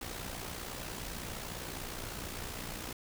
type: noise with amplitude modulation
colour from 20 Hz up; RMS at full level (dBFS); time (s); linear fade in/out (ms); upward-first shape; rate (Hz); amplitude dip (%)
pink; -39; 0.01-2.93; 5; sine; 59.8; 55
effects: none